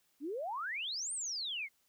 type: exponential two-way sweep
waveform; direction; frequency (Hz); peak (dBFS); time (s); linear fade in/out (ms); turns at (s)
sine; up then down; 263.1 to 9070 to 2046; -36; 0.2-1.69; 50; 1.13
effects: white hiss -74 dBFS RMS until 1.88 s

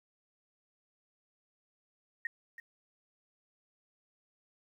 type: tone with echo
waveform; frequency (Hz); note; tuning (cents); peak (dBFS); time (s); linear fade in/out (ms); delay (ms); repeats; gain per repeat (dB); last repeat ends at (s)
sine; 1864.7; A#6; 0; -32; 2.25-2.27; 2; 330; 1; -12; 2.6
effects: 11-bit

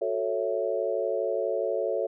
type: chord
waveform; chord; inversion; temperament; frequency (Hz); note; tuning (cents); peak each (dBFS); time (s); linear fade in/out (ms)
sine; F# minor seventh; none; equal with one note detuned; 370 / 442 / 554.4 / 659.3; F#4 / A4 / C#5 / E5; 0 / +8 / 0 / 0; -33 / -30 / -29 / -32; 0.01-2.07; 10
effects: none

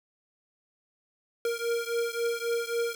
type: beating tone pair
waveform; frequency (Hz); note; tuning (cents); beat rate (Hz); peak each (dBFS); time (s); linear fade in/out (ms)
square; 466.2 / 469.9; A#4 / A#4; 0 / +14; 3.7; -31 / -32; 1.45-2.95; 2
effects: 9-bit

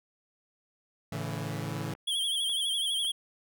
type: chord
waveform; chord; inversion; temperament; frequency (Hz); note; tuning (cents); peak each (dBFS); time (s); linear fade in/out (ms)
sawtooth; A major; none; equal with one note detuned; 110 / 141.59 / 164.81; A2 / C#3 / E3; 0 / +37 / 0; -33; 1.12-1.94; 5
type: clicks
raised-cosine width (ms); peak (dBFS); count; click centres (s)
0.5; -37; 5; 1.366 / 1.68 / 1.951 / 2.496 / 3.048
type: tone with vibrato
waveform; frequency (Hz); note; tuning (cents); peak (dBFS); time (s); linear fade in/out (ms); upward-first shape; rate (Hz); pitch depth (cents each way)
square; 3251; G#7; -38; -28; 2.07-3.12; 10; sine; 12; 71
effects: none

